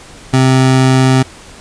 25% pulse tone, 130.81 Hz, C3, in tune, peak -3 dBFS, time 0.33-1.23 s, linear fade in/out 10 ms, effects pink hiss -36 dBFS RMS until 1.6 s + resampled to 22050 Hz

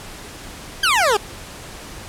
20% pulse exponential sweep, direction down, 1642 to 385.3 Hz, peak -9 dBFS, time 0.83-1.17 s, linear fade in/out 5 ms, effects pink hiss -36 dBFS RMS until 2.08 s + low-pass 11000 Hz 12 dB/octave

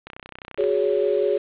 click train, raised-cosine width 0.3 ms, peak -20 dBFS, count 19, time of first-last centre 0.07-0.64 s, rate 31.6 Hz
sine chord, F# suspended second, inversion none, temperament equal with one note detuned, 370 / 415.3 / 560.5 Hz, F#4 / G#4 / C#5, 0 / 0 / +19 cents, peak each -24 / -21 / -23 dBFS, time 0.58-1.38 s, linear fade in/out 10 ms
effects resampled to 8000 Hz + 7-bit

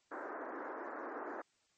pink band-pass noise, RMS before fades -44 dBFS, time 0.11-1.42 s, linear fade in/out 10 ms, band 280 to 1700 Hz, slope 48 dB/octave, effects white hiss -75 dBFS RMS until 1.77 s + MP3 32 kbps

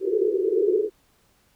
pink band-pass noise, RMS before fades -22 dBFS, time 0-0.9 s, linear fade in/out 50 ms, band 360 to 450 Hz, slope 96 dB/octave, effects pink hiss -63 dBFS RMS until 1.55 s

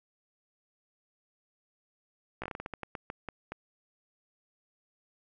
slowing click train, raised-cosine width 0.5 ms, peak -22 dBFS, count 14, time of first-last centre 2.42-3.52 s, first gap 16 ms, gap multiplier 1.25, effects none

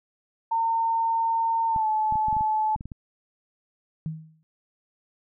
sine tone with pitch glide, 910 to 864.4 Hz, A#5 to A5, -42 to -31 cents, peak -21 dBFS, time 0.51-2.76 s, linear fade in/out 10 ms, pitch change -89 cents, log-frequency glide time 1.67-1.87 s
clicks, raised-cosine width 5 ms, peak -24 dBFS, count 11, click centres 1.762 / 2.124 / 2.156 / 2.284 / 2.328 / 2.367 / 2.409 / 2.761 / 2.809 / 2.856 / 2.918 s
sine tone with exponential decay, 158.4 Hz, D#3, 31 cents sharp, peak -25 dBFS, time 4.06-4.43 s, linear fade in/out 0 ms, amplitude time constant 80 ms
effects none

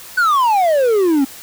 triangle exponential sweep, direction down, 1526 to 261.6 Hz, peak -9 dBFS, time 0.17-1.25 s, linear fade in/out 10 ms, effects white hiss -36 dBFS RMS until 1.42 s

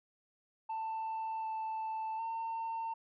sine tone with pitch steps, 888 / 882 / 906 Hz, A5 / A5 / A#5, +16 / +4 / -50 cents, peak -33 dBFS, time 0.69-2.94 s, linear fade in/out 10 ms, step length 750 ms, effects tanh soft clip ceiling -34 dBFS

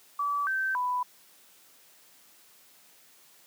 sine tone with pitch steps, 1151 / 1552 / 993 Hz, D6 / G6 / B5, -35 / -18 / +9 cents, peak -26 dBFS, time 0.19-1.03 s, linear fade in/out 5 ms, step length 280 ms, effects white hiss -58 dBFS RMS until 3.46 s + high-pass 150 Hz 12 dB/octave

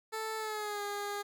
15% pulse tone with pitch glide, 440 to 408.2 Hz, A4 to G#4, 0 to -30 cents, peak -29 dBFS, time 0.12-1.23 s, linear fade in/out 20 ms, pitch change -130 cents, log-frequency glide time 0.37-0.82 s, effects none

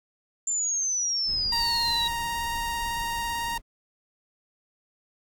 sine exponential sweep, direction down, 7290 to 3810 Hz, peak -24 dBFS, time 0.47-2.08 s, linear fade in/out 5 ms
brown noise, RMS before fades -40 dBFS, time 1.25-3.62 s, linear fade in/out 50 ms
sawtooth tone with vibrato, 934 Hz, A#5, 3 cents sharp, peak -24 dBFS, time 1.52-3.58 s, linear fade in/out 5 ms, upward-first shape square, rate 18 Hz, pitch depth 12 cents each way
effects none

